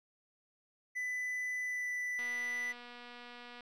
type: tone with pitch glide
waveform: triangle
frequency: 1997 to 1983.2 Hz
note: B6 to B6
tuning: +19 to +7 cents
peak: -33 dBFS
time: 0.95-2.73 s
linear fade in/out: 20 ms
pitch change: -12 cents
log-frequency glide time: 1.62-1.89 s
type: click train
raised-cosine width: 0.3 ms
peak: -35 dBFS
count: 344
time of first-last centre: 2.19-3.607 s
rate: 242 Hz
effects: none